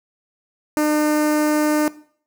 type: tone with notch filter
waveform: sawtooth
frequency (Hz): 302.1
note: D4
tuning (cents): +49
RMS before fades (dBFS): -18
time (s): 0.77-1.88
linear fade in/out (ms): 0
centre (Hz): 3400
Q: 0.92
effects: noise-tail reverb RT60 0.5 s tail -18 dB re dry